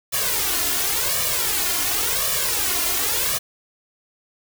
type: noise with flanger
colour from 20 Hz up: white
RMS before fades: -22 dBFS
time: 0.12-3.39 s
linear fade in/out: 20 ms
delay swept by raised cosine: 1.7 to 2.9 ms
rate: 0.92 Hz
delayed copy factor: +0.95
effects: none